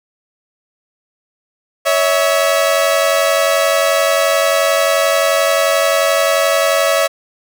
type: tone pair together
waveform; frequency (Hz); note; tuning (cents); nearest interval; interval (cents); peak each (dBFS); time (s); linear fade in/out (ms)
sawtooth; 560 / 651.4; C#5 / E5; +18 / -21; minor third; 261; -11 / -10; 1.85-7.08; 20
effects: none